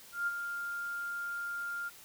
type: tone with ADSR envelope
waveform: sine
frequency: 1400 Hz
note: F6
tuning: 4 cents sharp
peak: -28 dBFS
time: 0.12-1.9 s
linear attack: 150 ms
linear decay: 33 ms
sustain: -7 dB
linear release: 24 ms
effects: white hiss -54 dBFS RMS until 2.04 s